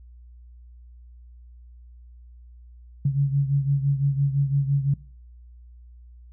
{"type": "beating tone pair", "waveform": "sine", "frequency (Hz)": [138.59, 144.49], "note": ["C#3", "D3"], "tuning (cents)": [0, -28], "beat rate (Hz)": 5.9, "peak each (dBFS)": [-20, -25], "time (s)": [3.05, 4.94], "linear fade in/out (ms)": 5, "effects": ["noise-tail reverb RT60 0.5 s tail -22 dB re dry", "added 60 Hz sine -44 dBFS peak until 6.32 s"]}